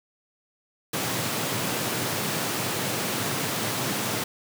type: high-pass noise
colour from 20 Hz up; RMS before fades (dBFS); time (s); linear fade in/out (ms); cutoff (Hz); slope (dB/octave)
pink; -28; 0.93-4.24; 5; 100; 96
effects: none